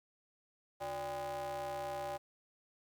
square ring-modulated tone, 110 Hz, A2, in tune, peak -36 dBFS, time 0.8-2.18 s, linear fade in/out 20 ms, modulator 692 Hz, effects 11-bit

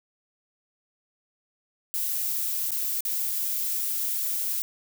violet noise with dropouts, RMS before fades -28 dBFS, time 1.94-4.62 s, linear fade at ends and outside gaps 0 ms, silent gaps 2.707-2.717 / 3.006-3.051 s, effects none

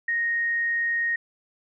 sine tone, 1864.7 Hz, A#6, in tune, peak -22 dBFS, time 0.08-1.16 s, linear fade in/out 5 ms, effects none

